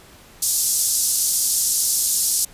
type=band-pass noise; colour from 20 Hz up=white; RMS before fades=-20 dBFS; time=0.42-2.45 s; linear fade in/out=5 ms; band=5200 to 12000 Hz; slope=24 dB/octave; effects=pink hiss -47 dBFS RMS until 2.53 s + resampled to 32000 Hz